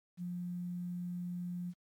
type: tone with quantisation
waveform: sine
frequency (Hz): 177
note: F3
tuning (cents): +23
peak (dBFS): -37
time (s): 0.17-1.74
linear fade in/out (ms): 50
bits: 11
effects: AAC 64 kbps